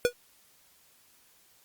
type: tone with exponential decay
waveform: square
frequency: 486.3 Hz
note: B4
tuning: 27 cents flat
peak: -17 dBFS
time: 0.05-0.13 s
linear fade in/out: 0 ms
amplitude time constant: 17 ms
effects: white hiss -62 dBFS RMS until 1.64 s + Opus 48 kbps